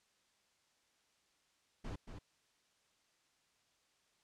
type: noise with echo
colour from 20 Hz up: brown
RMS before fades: -43 dBFS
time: 1.84-1.96 s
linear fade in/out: 10 ms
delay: 230 ms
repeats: 1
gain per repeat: -6 dB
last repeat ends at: 2.19 s
effects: white hiss -75 dBFS RMS until 4.23 s + low-pass 7000 Hz 12 dB/octave